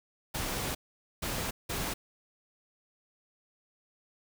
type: noise bursts at uneven times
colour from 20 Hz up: pink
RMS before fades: -34 dBFS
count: 3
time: 0.34-0.75 / 1.22-1.51 / 1.69-1.94 s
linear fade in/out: 10 ms
effects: none